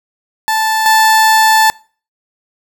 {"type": "tone pair in turn", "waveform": "30% pulse", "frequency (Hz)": [879, 879], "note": ["A5", "A5"], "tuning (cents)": [-2, -2], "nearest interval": "unison", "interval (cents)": 0, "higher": "neither", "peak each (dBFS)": [-9, -4], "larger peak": "second", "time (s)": [[0.48, 0.86], [0.86, 1.7]], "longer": "second", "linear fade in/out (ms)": 0, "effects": ["noise-tail reverb RT60 0.4 s tail -24 dB re dry"]}